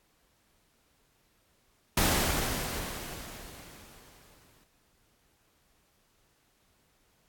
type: noise with exponential decay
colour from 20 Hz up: pink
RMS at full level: -24 dBFS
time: 1.97-4.64 s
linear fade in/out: 5 ms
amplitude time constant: 580 ms
effects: pink hiss -69 dBFS RMS until 7.28 s + AAC 64 kbps